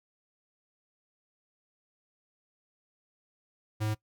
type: tone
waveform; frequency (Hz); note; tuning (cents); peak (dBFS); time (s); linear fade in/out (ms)
square; 107.7; A2; -37; -29; 3.8-3.95; 20
effects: noise-tail reverb RT60 0.1 s tail -20 dB re dry